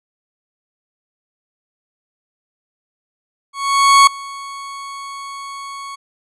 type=tone with ADSR envelope; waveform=40% pulse; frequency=1108.7 Hz; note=C#6; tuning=in tune; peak=-4 dBFS; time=3.53-5.96 s; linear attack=540 ms; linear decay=4 ms; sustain=-23 dB; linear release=16 ms; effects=resampled to 22050 Hz